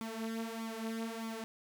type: tone with flanger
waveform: sawtooth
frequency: 225.2 Hz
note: A3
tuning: 40 cents sharp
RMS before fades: -40 dBFS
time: 0.01-1.44 s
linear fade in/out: 0 ms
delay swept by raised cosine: 0.87 to 5.07 ms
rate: 1.6 Hz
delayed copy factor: +0.7
effects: 12-bit